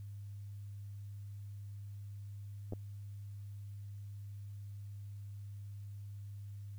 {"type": "clicks", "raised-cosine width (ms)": 2, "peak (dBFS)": -29, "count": 2, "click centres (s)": [2.724, 2.734], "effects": ["added 101 Hz sine -44 dBFS peak until 6.78 s", "white hiss -72 dBFS RMS until 6.78 s"]}